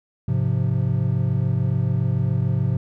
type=chord; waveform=triangle; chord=F minor; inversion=first; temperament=equal; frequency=103.83 / 130.81 / 174.61 Hz; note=Ab2 / C3 / F3; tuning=0 / 0 / 0 cents; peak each=-21 / -19 / -24 dBFS; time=0.28-2.77 s; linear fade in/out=5 ms; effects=none